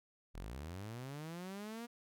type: linear sweep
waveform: sawtooth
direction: up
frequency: 36.88 to 240.1 Hz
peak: -40 dBFS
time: 0.34-1.87 s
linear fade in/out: 20 ms
effects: none

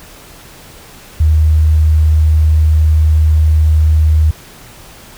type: tone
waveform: sine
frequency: 77.78 Hz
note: D#2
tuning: in tune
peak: -6 dBFS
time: 1.2-4.31 s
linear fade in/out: 5 ms
effects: pink hiss -37 dBFS RMS until 5.17 s

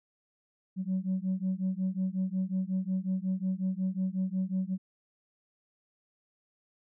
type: beating tone pair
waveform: sine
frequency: 185 / 190.5 Hz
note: F#3 / G3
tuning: 0 / -49 cents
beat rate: 5.5 Hz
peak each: -30 dBFS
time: 0.76-4.78 s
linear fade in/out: 50 ms
effects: tanh soft clip ceiling -24 dBFS

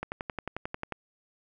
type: click train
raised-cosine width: 0.5 ms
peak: -18 dBFS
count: 11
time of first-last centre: 0.03-0.923 s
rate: 11.2 Hz
effects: none

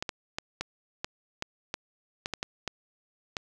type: clicks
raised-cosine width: 0.2 ms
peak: -14 dBFS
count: 12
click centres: 0.025 / 0.092 / 0.385 / 0.61 / 1.045 / 1.424 / 1.741 / 2.259 / 2.337 / 2.429 / 2.677 / 3.368 s
effects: none

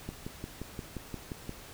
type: click train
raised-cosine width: 3 ms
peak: -24 dBFS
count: 9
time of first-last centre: 0.09-1.494 s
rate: 5.7 Hz
effects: pink hiss -49 dBFS RMS until 1.73 s

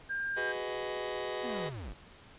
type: tone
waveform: sine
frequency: 1600 Hz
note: G6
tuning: 35 cents sharp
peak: -32 dBFS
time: 0.09-0.53 s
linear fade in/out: 20 ms
type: chord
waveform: sawtooth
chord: G# minor seventh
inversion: third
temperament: just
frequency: 373.8 / 415.3 / 498.4 / 623 Hz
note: F#4 / G#4 / B4 / D#5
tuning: +18 / 0 / +16 / +2 cents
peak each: -36 dBFS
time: 0.36-1.7 s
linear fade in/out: 20 ms
type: linear sweep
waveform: square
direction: down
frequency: 258.9 to 34.35 Hz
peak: -40 dBFS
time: 1.43-1.94 s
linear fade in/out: 20 ms
effects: pink hiss -55 dBFS RMS until 2.38 s + resampled to 8000 Hz

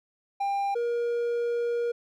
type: tone pair in turn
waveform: triangle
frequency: 797 / 473.9 Hz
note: G5 / A#4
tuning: +28 / +28 cents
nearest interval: major sixth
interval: 900 cents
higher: first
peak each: -23 dBFS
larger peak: neither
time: 0.4-0.75 / 0.75-1.92 s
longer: second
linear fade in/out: 10 ms
effects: none

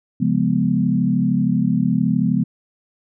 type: chord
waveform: sine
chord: C# dominant seventh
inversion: none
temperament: equal with one note detuned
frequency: 135.97 / 174.61 / 207.7 / 246.9 Hz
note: C#3 / E#3 / G#3 / B3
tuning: -33 / 0 / 0 / 0 cents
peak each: -23 / -20 / -20 / -20 dBFS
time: 0.2-2.44 s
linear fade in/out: 10 ms
effects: none

